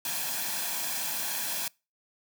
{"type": "noise with comb filter", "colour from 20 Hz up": "white", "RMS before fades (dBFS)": -32, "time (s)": [0.05, 1.68], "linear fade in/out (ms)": 2, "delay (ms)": 1.2, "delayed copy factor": 0.6, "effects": ["noise-tail reverb RT60 0.3 s tail -26 dB re dry", "high-pass 200 Hz 12 dB/octave"]}